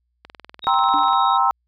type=click train; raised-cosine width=0.3 ms; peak=-22 dBFS; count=19; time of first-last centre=0.25-1.132 s; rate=20.4 Hz
type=tone with tremolo; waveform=sine; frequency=3772 Hz; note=A#7; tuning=20 cents sharp; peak=-28 dBFS; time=0.62-1.38 s; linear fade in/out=20 ms; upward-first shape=triangle; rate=14 Hz; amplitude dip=25%
type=chord; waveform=sine; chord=C dominant seventh; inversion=second; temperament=just; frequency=784.9 / 941.9 / 1046.5 / 1308.1 Hz; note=G5 / Bb5 / C6 / E6; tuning=+2 / +18 / 0 / -14 cents; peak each=-20 dBFS; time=0.67-1.51 s; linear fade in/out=0 ms
type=tone with exponential decay; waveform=triangle; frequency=293.7 Hz; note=D4; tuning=in tune; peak=-23 dBFS; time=0.94-1.2 s; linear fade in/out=0 ms; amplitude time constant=55 ms
effects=added 60 Hz sine -68 dBFS peak until 1.67 s